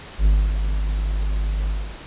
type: tone with ADSR envelope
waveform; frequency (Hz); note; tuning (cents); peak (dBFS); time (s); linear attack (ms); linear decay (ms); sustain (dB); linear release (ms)
triangle; 50.9; G#1; -34; -9; 0.18-1.97; 75; 270; -8; 280
effects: pink hiss -39 dBFS RMS until 2.06 s + resampled to 8000 Hz